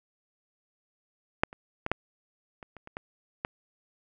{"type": "clicks", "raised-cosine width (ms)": 0.5, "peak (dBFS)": [-6, -29, -16, -9, -28, -30, -29, -20, -14], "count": 9, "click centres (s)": [1.435, 1.529, 1.864, 1.916, 2.628, 2.767, 2.874, 2.969, 3.449], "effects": []}